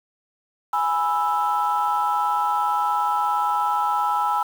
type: chord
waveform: sine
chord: E major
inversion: first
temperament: equal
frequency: 830.6 / 987.8 / 1318.5 Hz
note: G#5 / B5 / E6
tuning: 0 / 0 / 0 cents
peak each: -22 / -23 / -23 dBFS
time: 0.73-4.43 s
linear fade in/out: 5 ms
effects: tanh soft clip ceiling -12 dBFS + 7-bit